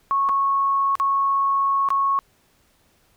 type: tone with dropouts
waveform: sine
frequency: 1101 Hz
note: C#6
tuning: 12 cents flat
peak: -17 dBFS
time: 0.11-2.19 s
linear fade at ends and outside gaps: 0 ms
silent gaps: 0.289-0.293 / 0.954-0.999 / 1.888-1.904 s
effects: pink hiss -61 dBFS RMS until 3.16 s